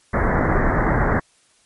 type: low-pass noise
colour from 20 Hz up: pink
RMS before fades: -18 dBFS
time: 0.13-1.2 s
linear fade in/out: 10 ms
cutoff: 2000 Hz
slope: 96 dB/octave
effects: white hiss -58 dBFS RMS until 1.65 s + MP3 48 kbps